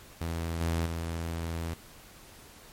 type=tone with level steps; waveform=sawtooth; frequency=83.1 Hz; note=E2; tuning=15 cents sharp; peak=-27 / -23 / -28 dBFS; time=0.21-1.74 s; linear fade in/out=0 ms; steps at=0.61 / 0.86 s; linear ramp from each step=2 ms; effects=pink hiss -52 dBFS RMS until 2.72 s + MP3 64 kbps